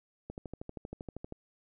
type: click train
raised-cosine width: 2 ms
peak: -27 dBFS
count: 14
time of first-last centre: 0.3-1.324 s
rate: 12.7 Hz
effects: none